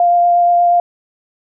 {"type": "tone with vibrato", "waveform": "sine", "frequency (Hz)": 698.5, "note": "F5", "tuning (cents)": 0, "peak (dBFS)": -8, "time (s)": [0, 0.8], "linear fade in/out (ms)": 2, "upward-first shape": "triangle", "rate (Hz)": 8.4, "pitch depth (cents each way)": 11, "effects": []}